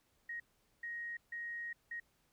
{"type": "tone bursts at uneven times", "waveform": "sine", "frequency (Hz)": 1878, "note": "A#6", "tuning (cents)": 12, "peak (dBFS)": -40, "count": 4, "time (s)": [[0.29, 0.4], [0.83, 1.17], [1.32, 1.73], [1.91, 2]], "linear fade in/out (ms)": 5, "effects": ["pink hiss -75 dBFS RMS until 2.32 s"]}